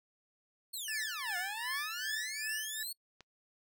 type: exponential two-way sweep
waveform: 15% pulse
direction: down then up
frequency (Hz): 4435 to 701 to 4435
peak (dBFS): -32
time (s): 0.73-2.93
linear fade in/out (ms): 10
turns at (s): 1.37
type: tone with tremolo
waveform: square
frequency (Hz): 1743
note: A6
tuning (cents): -17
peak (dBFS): -36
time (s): 0.88-2.83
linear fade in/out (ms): 2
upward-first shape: sine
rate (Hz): 2.6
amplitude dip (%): 75
type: click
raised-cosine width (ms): 0.2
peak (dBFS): -34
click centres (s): 3.207
effects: noise-tail reverb RT60 0.1 s tail -26 dB re dry